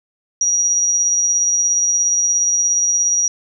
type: tone with tremolo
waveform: sine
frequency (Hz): 5760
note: F#8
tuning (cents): -47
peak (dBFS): -12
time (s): 0.41-3.28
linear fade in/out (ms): 2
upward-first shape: sine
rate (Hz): 17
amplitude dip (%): 25
effects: none

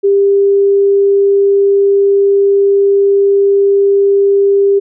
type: tone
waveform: sine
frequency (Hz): 398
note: G4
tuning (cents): +26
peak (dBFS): -6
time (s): 0.03-4.8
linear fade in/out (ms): 20
effects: none

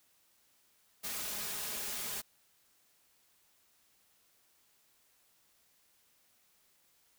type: noise with comb filter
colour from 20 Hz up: white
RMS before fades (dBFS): -39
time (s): 1.03-2.22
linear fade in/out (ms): 20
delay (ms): 4.8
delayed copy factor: +0.6
effects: white hiss -70 dBFS RMS until 7.18 s

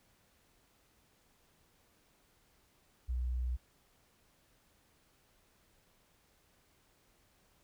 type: tone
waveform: sine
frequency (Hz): 61.74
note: B1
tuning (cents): 0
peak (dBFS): -32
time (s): 3.08-3.57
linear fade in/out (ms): 20
effects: pink hiss -70 dBFS RMS until 7.63 s

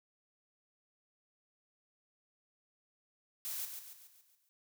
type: noise with echo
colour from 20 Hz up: blue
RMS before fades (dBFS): -40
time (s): 3.45-3.65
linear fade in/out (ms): 0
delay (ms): 140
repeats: 6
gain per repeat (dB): -6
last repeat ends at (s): 4.49
effects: none

